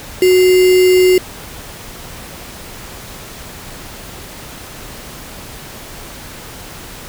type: tone with sample-and-hold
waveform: sine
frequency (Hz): 368.1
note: F#4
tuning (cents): -9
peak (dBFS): -6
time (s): 0.22-1.18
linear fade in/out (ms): 2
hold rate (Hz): 2450
effects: pink hiss -32 dBFS RMS until 7.08 s